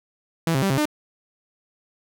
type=tone with pitch steps; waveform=sawtooth; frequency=165 / 133.8 / 195.1 / 134.4 / 301.3 Hz; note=E3 / C3 / G3 / C3 / D4; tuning=+2 / +39 / -8 / +47 / +44 cents; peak=-15 dBFS; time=0.47-0.855 s; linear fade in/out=2 ms; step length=77 ms; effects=none